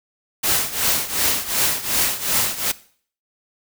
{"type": "noise with tremolo", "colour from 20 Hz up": "white", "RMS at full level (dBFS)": -17, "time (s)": [0.43, 2.72], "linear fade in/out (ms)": 10, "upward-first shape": "triangle", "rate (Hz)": 2.7, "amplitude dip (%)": 85, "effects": ["noise-tail reverb RT60 0.5 s tail -18 dB re dry"]}